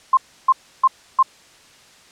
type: tone bursts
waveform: sine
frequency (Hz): 1055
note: C6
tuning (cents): +14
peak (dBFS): -9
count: 4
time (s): 0.13-1.228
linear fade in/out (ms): 5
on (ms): 42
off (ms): 310
effects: white hiss -49 dBFS RMS until 2.11 s + low-pass 7000 Hz 12 dB/octave